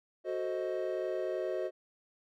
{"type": "chord", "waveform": "triangle", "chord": "F# diminished seventh", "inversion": "none", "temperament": "equal with one note detuned", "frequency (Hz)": [370, 440, 523.3, 625.9], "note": ["F#4", "A4", "C5", "Eb5"], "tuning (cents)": [0, 0, 0, 10], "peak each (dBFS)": [-34, -40, -36, -35], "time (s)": [0.24, 1.71], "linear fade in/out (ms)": 50, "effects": []}